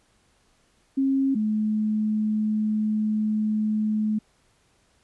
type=tone pair in turn; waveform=sine; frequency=270.1 / 214.4 Hz; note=C#4 / A3; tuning=-45 / -45 cents; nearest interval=major third; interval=400 cents; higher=first; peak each=-19 / -21 dBFS; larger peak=first; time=0.97-1.35 / 1.35-4.19 s; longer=second; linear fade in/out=10 ms; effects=pink hiss -64 dBFS RMS until 5.03 s + resampled to 24000 Hz